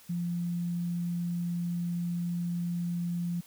sine tone, 173.3 Hz, F3, 13 cents flat, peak -29 dBFS, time 0.09-3.41 s, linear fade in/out 10 ms, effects white hiss -56 dBFS RMS until 3.46 s

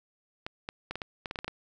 clicks, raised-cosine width 0.3 ms, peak -19 dBFS, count 11, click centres 0.465 / 0.689 / 0.91 / 0.956 / 1.018 / 1.258 / 1.311 / 1.358 / 1.389 / 1.445 / 1.48 s, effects none

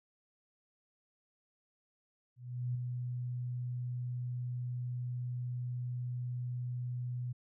sine tone with ADSR envelope, 123.47 Hz, B2, in tune, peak -31 dBFS, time 2.36-7.33 s, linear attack 390 ms, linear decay 7 ms, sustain -4 dB, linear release 13 ms, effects none

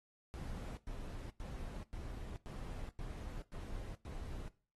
brown noise bursts, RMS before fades -45 dBFS, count 8, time 0.34-4.48 s, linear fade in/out 0 ms, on 430 ms, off 100 ms, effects noise-tail reverb RT60 0.4 s tail -19 dB re dry + AAC 32 kbps

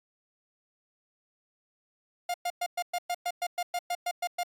45% pulse tone bursts, 706 Hz, F5, 19 cents sharp, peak -28 dBFS, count 14, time 2.29-4.434 s, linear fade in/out 5 ms, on 51 ms, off 110 ms, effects AAC 64 kbps

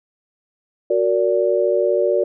sine chord, Gb augmented, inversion none, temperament just, 370 / 462.5 / 578.1 Hz, Gb4 / Bb4 / D5, 0 / -14 / -27 cents, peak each -19 / -20 / -18 dBFS, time 0.9-2.24 s, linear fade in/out 5 ms, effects none

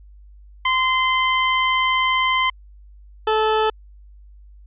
20% pulse tone pair in turn, 1035 / 435.2 Hz, C6 / A4, -19 / -19 cents, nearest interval octave + minor third, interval 1500 cents, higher first, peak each -11 dBFS, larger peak neither, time 0.65-2.5 / 3.27-3.7 s, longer first, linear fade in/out 5 ms, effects added 50 Hz sine -42 dBFS peak until 4.66 s + resampled to 8000 Hz

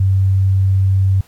sine tone, 96 Hz, G2, 36 cents flat, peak -10 dBFS, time 0-1.21 s, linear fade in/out 5 ms, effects pink hiss -50 dBFS RMS until 1.27 s + AAC 64 kbps

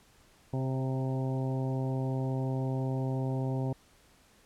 harmonic tone with a mistuned harmonic, 131.4 Hz, C3, 8 cents sharp, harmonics 1 / 2 / 3 / 4 / 5 / 6 / 7, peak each -30 / -36 / -40 / -42 / -44 / -46 / -47 dBFS, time 0.53-3.73 s, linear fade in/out 5 ms, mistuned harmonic 4, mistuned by +18 cents, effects pink hiss -62 dBFS RMS until 4.45 s + low-pass 12000 Hz 12 dB/octave

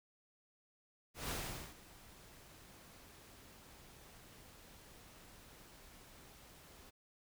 pink noise with ADSR envelope, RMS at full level -40 dBFS, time 1.14-6.91 s, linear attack 150 ms, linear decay 450 ms, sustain -19 dB, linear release 21 ms, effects none

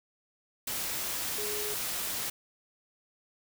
sine tone in noise, 420 Hz, G#4, 19 cents sharp, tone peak -37 dBFS, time 1.38-1.74 s, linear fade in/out 5 ms, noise white, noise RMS -34 dBFS, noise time 0.67-2.3 s, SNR -6 dB, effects none

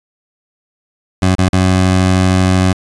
20% pulse tone with dropouts, 92.9 Hz, F#2, 7 cents sharp, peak -4 dBFS, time 1.22-2.73 s, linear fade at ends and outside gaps 5 ms, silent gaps 1.352-1.383 / 1.489-1.53 s, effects resampled to 22050 Hz

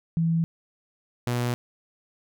sine / sawtooth tone pair in turn, 165 / 121.44 Hz, E3 / B2, +2 / -29 cents, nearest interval perfect fourth, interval 531 cents, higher first, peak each -20 dBFS, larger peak neither, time 0.17-0.44 / 1.27-1.54 s, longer neither, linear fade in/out 0 ms, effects none

